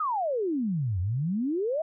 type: exponential two-way sweep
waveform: sine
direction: down then up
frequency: 1308 to 85.7 to 663 Hz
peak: -25 dBFS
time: 0-1.82 s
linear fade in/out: 5 ms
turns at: 1 s
effects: none